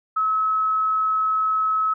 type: tone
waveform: sine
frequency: 1289 Hz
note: E6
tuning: 39 cents flat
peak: -18 dBFS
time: 0.16-1.94 s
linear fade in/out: 10 ms
effects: none